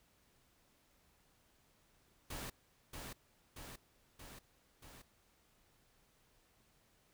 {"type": "noise with echo", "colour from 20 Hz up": "pink", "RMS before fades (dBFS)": -45, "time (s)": [2.3, 2.5], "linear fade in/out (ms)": 5, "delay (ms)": 630, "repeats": 4, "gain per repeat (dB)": -3, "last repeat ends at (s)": 5.02, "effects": ["pink hiss -72 dBFS RMS until 7.13 s"]}